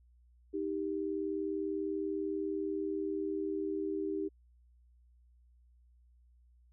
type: tone pair together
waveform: sine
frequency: 313 / 393.1 Hz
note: D#4 / G4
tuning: +10 / +5 cents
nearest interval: major third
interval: 395 cents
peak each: -36 / -35 dBFS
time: 0.53-4.29 s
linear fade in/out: 20 ms
effects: added 60 Hz sine -61 dBFS peak until 6.72 s

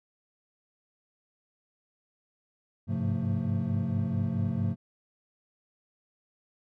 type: tone cluster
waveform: triangle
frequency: 99.5 / 104 / 131.5 / 176 / 224.1 Hz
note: G2 / G#2 / C3 / F3 / A3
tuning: +26 / +3 / +9 / +14 / +32 cents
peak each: -31 dBFS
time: 2.87-4.76 s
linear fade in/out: 50 ms
effects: none

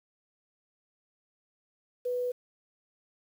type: tone with quantisation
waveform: sine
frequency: 493.9 Hz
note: B4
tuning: in tune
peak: -28 dBFS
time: 2.05-2.32 s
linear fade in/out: 10 ms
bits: 9
effects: none

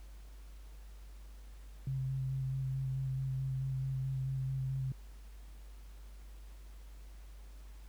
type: tone with vibrato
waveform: sine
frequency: 132.7 Hz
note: C3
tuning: 25 cents sharp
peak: -33 dBFS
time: 1.87-4.92 s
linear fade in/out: 2 ms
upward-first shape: square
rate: 4.6 Hz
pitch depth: 14 cents each way
effects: added 50 Hz sine -48 dBFS peak until 7.88 s + pink hiss -64 dBFS RMS until 7.88 s

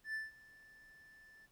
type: tone with ADSR envelope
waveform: triangle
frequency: 1760 Hz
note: A6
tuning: in tune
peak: -35 dBFS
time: 0.04-1.47 s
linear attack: 100 ms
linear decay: 170 ms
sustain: -22 dB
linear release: 22 ms
effects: pink hiss -72 dBFS RMS until 1.51 s

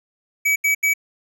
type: tone bursts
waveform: square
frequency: 2281 Hz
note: C#7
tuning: 49 cents sharp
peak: -16 dBFS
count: 3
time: 0.45-0.938 s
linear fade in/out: 10 ms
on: 110 ms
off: 79 ms
effects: none

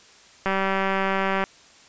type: click train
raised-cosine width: 0.5 ms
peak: -9 dBFS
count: 190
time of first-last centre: 0.46-1.439 s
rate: 193 Hz
effects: white hiss -51 dBFS RMS until 1.88 s + resampled to 16000 Hz

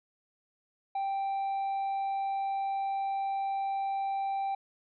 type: tone with hard clipping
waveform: sine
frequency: 784 Hz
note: G5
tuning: in tune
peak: -30 dBFS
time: 0.95-4.55 s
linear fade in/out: 5 ms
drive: 2 dB
effects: resampled to 11025 Hz

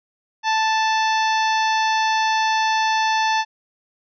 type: harmonic tone with a mistuned harmonic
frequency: 880 Hz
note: A5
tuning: in tune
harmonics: 1 / 2 / 3 / 4 / 5 / 6 / 7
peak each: -18 / -24 / -28 / -30 / -32 / -34 / -35 dBFS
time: 0.43-3.45 s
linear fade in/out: 50 ms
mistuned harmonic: 7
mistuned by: -44 cents
effects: none

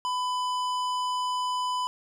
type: tone with hard clipping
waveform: triangle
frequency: 1000 Hz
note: B5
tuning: 21 cents sharp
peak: -28 dBFS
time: 0.05-1.87 s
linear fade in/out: 0 ms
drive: 17 dB
effects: none

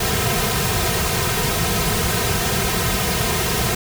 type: noise with comb filter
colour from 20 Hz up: pink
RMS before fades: -20 dBFS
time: 0-3.75 s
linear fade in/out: 5 ms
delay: 3.5 ms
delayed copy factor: -1
effects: none

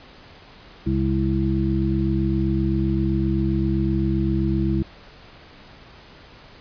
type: harmonic tone with a mistuned harmonic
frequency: 67.7 Hz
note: C#2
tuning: 40 cents flat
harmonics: 1 / 2 / 3 / 5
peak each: -24 / -24 / -24 / -24 dBFS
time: 0.86-4.83 s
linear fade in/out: 10 ms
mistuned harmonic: 5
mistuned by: -46 cents
effects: pink hiss -46 dBFS RMS until 6.6 s + resampled to 11025 Hz

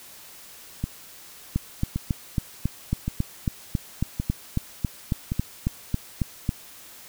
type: two click trains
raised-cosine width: 5 ms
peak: -10 / -13 dBFS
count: 19 / 5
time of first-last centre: 1.56-6.492 / 0.84-5.319 s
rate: 3.65 / 0.893 Hz
effects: white hiss -46 dBFS RMS until 7.08 s

